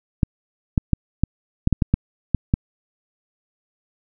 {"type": "clicks", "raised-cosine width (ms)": 5, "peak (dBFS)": -3, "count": 10, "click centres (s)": [0.232, 0.778, 0.933, 1.236, 1.674, 1.727, 1.822, 1.94, 2.347, 2.539], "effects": []}